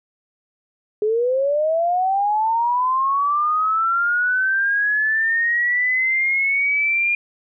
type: linear sweep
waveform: sine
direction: up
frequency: 415.3 to 2417 Hz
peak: -16 dBFS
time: 1.02-7.15 s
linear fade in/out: 2 ms
effects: none